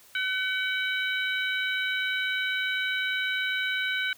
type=harmonic tone with a mistuned harmonic; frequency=756 Hz; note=F#5; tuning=37 cents sharp; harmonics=2 / 3 / 4 / 5; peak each=-28 / -32 / -34 / -36 dBFS; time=0.15-4.13 s; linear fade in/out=2 ms; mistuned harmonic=5; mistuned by=+35 cents; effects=white hiss -55 dBFS RMS until 4.17 s